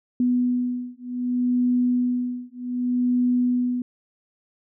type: beating tone pair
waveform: sine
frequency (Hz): 246.9 / 247.55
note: B3 / B3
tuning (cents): 0 / +4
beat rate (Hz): 0.65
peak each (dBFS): -23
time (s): 0.2-3.82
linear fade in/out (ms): 2
effects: none